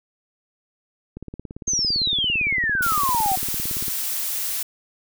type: click train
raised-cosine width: 3 ms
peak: -21 dBFS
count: 49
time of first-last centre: 1.17-3.882 s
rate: 17.7 Hz
type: exponential sweep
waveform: sine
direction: down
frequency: 6480 to 729 Hz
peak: -19 dBFS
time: 1.67-3.36 s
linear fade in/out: 10 ms
type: noise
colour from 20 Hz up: blue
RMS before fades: -26 dBFS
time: 2.82-4.63 s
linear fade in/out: 5 ms
effects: none